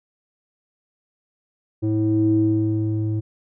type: tone with low-pass filter sweep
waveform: square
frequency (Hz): 108.2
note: A2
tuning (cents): -29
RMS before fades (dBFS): -20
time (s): 1.82-3.21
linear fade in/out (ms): 20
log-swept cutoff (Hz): 380 to 250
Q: 6.7
effects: none

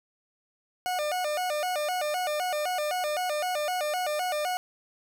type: tone with vibrato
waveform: 40% pulse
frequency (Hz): 662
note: E5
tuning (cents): +7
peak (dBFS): -26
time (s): 0.86-4.57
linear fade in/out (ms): 0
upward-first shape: square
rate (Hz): 3.9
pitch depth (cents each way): 170
effects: none

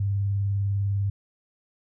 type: tone with vibrato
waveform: sine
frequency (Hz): 99.5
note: G2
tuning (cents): +26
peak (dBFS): -22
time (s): 0-1.1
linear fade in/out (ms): 5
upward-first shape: square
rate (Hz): 20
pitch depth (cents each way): 41
effects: none

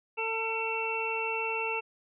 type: harmonic tone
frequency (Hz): 448.5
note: A4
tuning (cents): +33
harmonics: 1 / 2 / 3 / 5 / 6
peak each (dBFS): -35 / -35 / -41 / -41 / -32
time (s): 0.17-1.81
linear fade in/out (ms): 20
effects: none

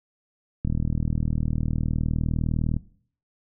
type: click train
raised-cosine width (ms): 5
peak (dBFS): -13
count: 85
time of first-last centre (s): 0.65-2.766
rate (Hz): 39.7
effects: noise-tail reverb RT60 0.5 s tail -17 dB re dry

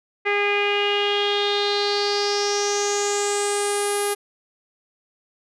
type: tone with low-pass filter sweep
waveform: sawtooth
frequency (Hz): 408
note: G#4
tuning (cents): -31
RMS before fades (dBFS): -22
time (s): 0.25-4.15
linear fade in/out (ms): 20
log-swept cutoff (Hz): 2200 to 11000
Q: 5.8
effects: none

